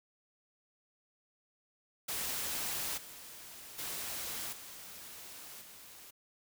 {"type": "noise with level steps", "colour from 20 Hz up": "white", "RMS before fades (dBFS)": [-37, -50, -40, -49, -53], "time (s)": [2.08, 6.11], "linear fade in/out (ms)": 10, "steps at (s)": [2.97, 3.78, 4.52, 5.61], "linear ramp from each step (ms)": 10, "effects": []}